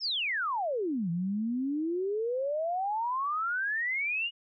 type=exponential two-way sweep; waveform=sine; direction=down then up; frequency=5530 to 164.81 to 2914 Hz; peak=-28 dBFS; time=0-4.31 s; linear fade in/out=50 ms; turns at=1.1 s; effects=none